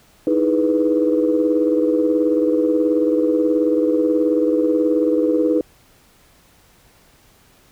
sine chord, E major seventh, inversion third, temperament equal, 311.1 / 329.6 / 415.3 / 493.9 Hz, D#4 / E4 / G#4 / B4, 0 / 0 / 0 / 0 cents, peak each -17 / -23 / -22 / -18 dBFS, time 0.27-5.61 s, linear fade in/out 2 ms, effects tanh soft clip ceiling -5 dBFS + pink hiss -53 dBFS RMS until 7.71 s

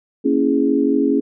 sine chord, A# half-diminished seventh, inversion none, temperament equal, 233.1 / 277.2 / 329.6 / 415.3 Hz, A#3 / C#4 / E4 / G#4, 0 / 0 / 0 / 0 cents, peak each -22 / -16 / -21 / -20 dBFS, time 0.24-1.21 s, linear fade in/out 20 ms, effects none

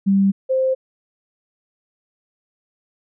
sine tone pair in turn, 196 / 523.3 Hz, G3 / C5, 0 / 0 cents, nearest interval octave + perfect fourth, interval 1700 cents, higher second, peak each -12 / -15 dBFS, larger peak first, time 0.06-0.32 / 0.49-0.75 s, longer neither, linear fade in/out 20 ms, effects none

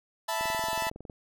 sawtooth chord, E suspended fourth, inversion none, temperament equal, 659.3 / 880 / 987.8 Hz, E5 / A5 / B5, 0 / 0 / 0 cents, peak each -30 / -28 / -30 dBFS, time 0.28-0.9 s, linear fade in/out 10 ms
click train, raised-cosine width 2 ms, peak -29 dBFS, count 16, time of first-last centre 0.41-1.098 s, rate 21.8 Hz
effects none

